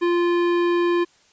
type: tone with hard clipping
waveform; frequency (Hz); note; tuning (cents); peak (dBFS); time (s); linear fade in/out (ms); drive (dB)
sine; 347.3; F4; -10; -19; 0.01-1.05; 20; 15
effects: white hiss -57 dBFS RMS until 1.32 s + resampled to 16000 Hz